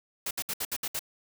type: noise bursts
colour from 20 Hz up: white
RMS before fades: -32 dBFS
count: 7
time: 0.26-0.993 s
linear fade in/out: 5 ms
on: 49 ms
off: 65 ms
effects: none